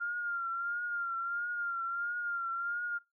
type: tone with vibrato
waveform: sine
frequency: 1396.9 Hz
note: F6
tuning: in tune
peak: -32 dBFS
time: 0-2.99 s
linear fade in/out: 20 ms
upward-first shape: triangle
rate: 1.5 Hz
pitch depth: 55 cents each way
effects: noise-tail reverb RT60 0.2 s tail -19 dB re dry